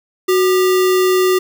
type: tone with sample-and-hold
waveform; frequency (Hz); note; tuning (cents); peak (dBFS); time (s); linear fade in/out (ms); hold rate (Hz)
sine; 370; F#4; 0; -10; 0.28-1.39; 10; 1575
effects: none

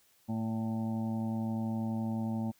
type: harmonic tone with a mistuned harmonic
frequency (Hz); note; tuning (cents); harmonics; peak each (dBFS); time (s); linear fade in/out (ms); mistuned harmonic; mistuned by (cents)
111.6; A2; +25; 1 / 2 / 3 / 5 / 6 / 7 / 8; -37 / -32 / -47 / -48 / -52 / -47 / -50; 0.28-2.52; 20; 5; +33
effects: white hiss -67 dBFS RMS until 2.59 s

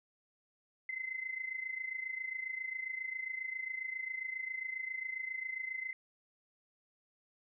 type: tone with amplitude modulation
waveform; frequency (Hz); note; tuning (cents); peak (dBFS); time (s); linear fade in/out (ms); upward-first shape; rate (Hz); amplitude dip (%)
sine; 2057; C7; -30; -34; 0.89-5.93; 2; sine; 27.4; 75
effects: none

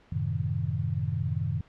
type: chord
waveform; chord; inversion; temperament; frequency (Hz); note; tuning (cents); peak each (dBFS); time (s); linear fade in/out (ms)
sine; F# diminished seventh; none; equal; 92.5 / 110 / 130.81 / 155.56; F#2 / A2 / C3 / Eb3; 0 / 0 / 0 / 0; -32; 0.12-1.61; 5
effects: pink hiss -59 dBFS RMS until 1.68 s + low-pass 3000 Hz 12 dB/octave

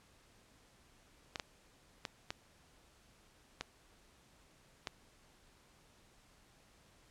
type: clicks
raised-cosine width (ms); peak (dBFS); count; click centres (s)
0.2; -21; 6; 1.358 / 1.398 / 2.052 / 2.305 / 3.61 / 4.872
effects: pink hiss -66 dBFS RMS until 7.1 s + low-pass 10000 Hz 12 dB/octave

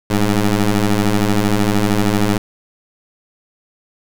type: ring-modulated tone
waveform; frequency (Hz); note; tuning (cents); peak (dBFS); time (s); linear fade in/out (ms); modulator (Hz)
20% pulse; 104.5; G#2; +11; -5; 0.1-2.38; 5; 98
effects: none

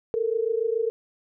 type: tone pair together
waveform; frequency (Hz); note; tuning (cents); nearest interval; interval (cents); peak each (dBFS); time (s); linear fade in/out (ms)
sine; 440 / 467.1; A4 / A#4; 0 / +3; minor second; 103; -25; 0.14-0.9; 0
effects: none

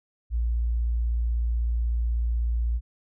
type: tone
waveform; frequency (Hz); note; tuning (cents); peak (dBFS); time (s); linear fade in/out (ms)
sine; 58.1; A#1; -5; -22; 0.3-2.81; 50
effects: none

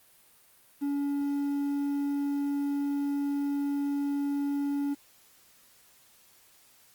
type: tone with quantisation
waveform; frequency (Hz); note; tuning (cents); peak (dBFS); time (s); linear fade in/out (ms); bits
triangle; 283.8; C#4; +41; -25; 0.81-4.95; 20; 9
effects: white hiss -60 dBFS RMS until 6.94 s + Opus 32 kbps

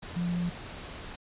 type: tone in noise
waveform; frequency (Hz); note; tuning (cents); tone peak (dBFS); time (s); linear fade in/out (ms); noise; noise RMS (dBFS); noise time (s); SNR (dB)
sine; 174.61; F3; 0; -27; 0.16-0.5; 10; pink; -42; 0.02-1.16; +12
effects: resampled to 8000 Hz

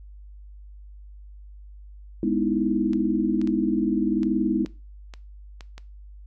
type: chord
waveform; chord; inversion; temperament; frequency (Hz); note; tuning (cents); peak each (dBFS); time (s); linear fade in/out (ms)
sine; E major seventh; first; just; 206 / 247.2 / 309 / 329.6; G#3 / B3 / D#4 / E4; -14 / +2 / -12 / 0; -26; 2.23-4.65; 2
type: clicks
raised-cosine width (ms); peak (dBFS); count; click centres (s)
0.2; -24; 8; 2.933 / 3.415 / 3.474 / 4.232 / 4.661 / 5.138 / 5.608 / 5.78
effects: noise-tail reverb RT60 0.3 s tail -19 dB re dry + added 50 Hz sine -41 dBFS peak until 6.26 s

